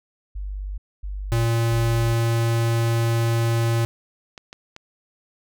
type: tone bursts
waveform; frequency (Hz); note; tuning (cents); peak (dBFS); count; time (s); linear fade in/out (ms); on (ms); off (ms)
sine; 49; G1; 0; -27; 3; 0.35-2.14; 10; 430; 250
type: tone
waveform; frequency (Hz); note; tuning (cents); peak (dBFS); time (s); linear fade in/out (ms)
square; 115.6; A#2; -14; -19; 1.32-3.85; 0
type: clicks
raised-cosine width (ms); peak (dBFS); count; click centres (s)
0.2; -22; 6; 2.879 / 3.285 / 3.635 / 4.378 / 4.529 / 4.764
effects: none